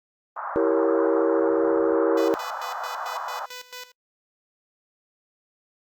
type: band-pass noise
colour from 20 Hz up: white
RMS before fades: -32 dBFS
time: 0.36-3.46 s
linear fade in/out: 5 ms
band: 640 to 1400 Hz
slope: 48 dB/octave
type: chord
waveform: sine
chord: E diminished seventh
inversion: none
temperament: equal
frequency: 329.6 / 392 / 466.2 / 554.4 Hz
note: E4 / G4 / Bb4 / Db5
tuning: 0 / 0 / 0 / 0 cents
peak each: -24 / -25 / -22 / -25 dBFS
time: 0.56-2.34 s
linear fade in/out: 0 ms
type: tone with tremolo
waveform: 5% pulse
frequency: 497.8 Hz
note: B4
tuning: 14 cents sharp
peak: -24 dBFS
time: 2.17-3.92 s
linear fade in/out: 5 ms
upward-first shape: square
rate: 4.5 Hz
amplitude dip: 80%
effects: noise-tail reverb RT60 0.1 s tail -26 dB re dry + Opus 32 kbps